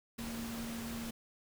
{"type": "tone in noise", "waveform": "sine", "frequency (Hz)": 230.5, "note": "A#3", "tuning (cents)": -19, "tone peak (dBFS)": -40, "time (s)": [0.18, 1.11], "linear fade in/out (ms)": 10, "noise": "pink", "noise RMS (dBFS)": -45, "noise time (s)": [0.18, 1.11], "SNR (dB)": 2, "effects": []}